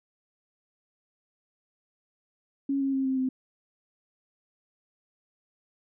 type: tone with pitch steps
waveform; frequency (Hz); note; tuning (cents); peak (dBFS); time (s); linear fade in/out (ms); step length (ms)
sine; 276.2 / 271.9 / 267.7 / 263.6 / 259.5; C#4 / C#4 / C4 / C4 / C4; -6 / -33 / +40 / +13 / -14; -24; 2.69-3.29; 5; 120
effects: none